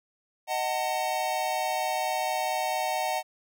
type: chord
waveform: square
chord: D# diminished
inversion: none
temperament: just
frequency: 622.3 / 746.7 / 896 Hz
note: D#5 / F#5 / A5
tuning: 0 / +16 / +31 cents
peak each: -33 / -30 / -33 dBFS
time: 0.47-3.23 s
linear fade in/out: 50 ms
effects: none